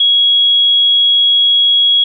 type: tone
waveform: sine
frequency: 3322 Hz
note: G#7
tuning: in tune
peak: -7 dBFS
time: 0-2.04 s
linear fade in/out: 5 ms
effects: none